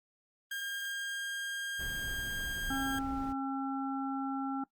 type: tone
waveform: 30% pulse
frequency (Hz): 1610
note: G6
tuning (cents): +46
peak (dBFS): -33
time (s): 0.51-2.99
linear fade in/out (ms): 5
type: noise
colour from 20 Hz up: brown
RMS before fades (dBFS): -43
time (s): 1.79-3.33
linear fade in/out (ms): 10
type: harmonic tone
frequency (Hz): 270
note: C#4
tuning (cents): -45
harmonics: 1 / 3 / 5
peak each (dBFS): -34 / -39 / -41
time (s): 2.7-4.64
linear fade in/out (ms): 5
effects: noise-tail reverb RT60 0.1 s tail -20 dB re dry + Opus 32 kbps